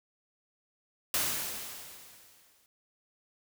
white noise with exponential decay, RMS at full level -28 dBFS, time 1.14-2.66 s, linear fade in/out 1 ms, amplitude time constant 330 ms, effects none

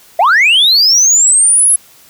sine linear sweep, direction up, 622.3 to 10970 Hz, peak -3 dBFS, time 0.19-1.76 s, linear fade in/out 5 ms, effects tanh soft clip ceiling -4 dBFS + white hiss -43 dBFS RMS until 2.09 s

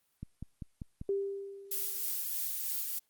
click train, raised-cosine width 5 ms, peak -28 dBFS, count 5, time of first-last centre 0.23-1.014 s, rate 5.1 Hz
sine tone with exponential decay, 395.7 Hz, G4, 16 cents sharp, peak -27 dBFS, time 1.09-2.2 s, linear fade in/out 2 ms, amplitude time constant 240 ms
violet noise with tremolo, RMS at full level -34 dBFS, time 1.71-2.99 s, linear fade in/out 5 ms, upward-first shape sine, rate 3.2 Hz, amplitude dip 25%
effects white hiss -75 dBFS RMS until 3.09 s + Opus 32 kbps

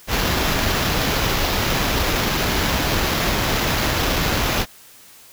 pink noise with sample-and-hold, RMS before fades -20 dBFS, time 0.07-4.66 s, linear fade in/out 50 ms, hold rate 8820 Hz, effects white hiss -46 dBFS RMS until 5.32 s

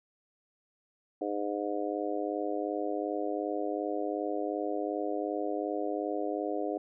harmonic tone, 102.7 Hz, G#2, 19 cents flat, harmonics 3 / 4 / 5 / 6 / 7, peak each -35 / -36 / -37 / -38 / -38 dBFS, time 1.21-6.78 s, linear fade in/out 5 ms, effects none

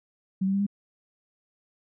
sine tone with pitch steps, 190 / 193.99 / 198.07 / 202.2 Hz, F#3 / G3 / G3 / G#3, +46 / -18 / +18 / -46 cents, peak -22 dBFS, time 0.41-0.666 s, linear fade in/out 10 ms, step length 64 ms, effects none

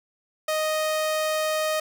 sawtooth tone, 622.3 Hz, D#5, in tune, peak -19 dBFS, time 0.48-1.8 s, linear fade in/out 5 ms, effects none

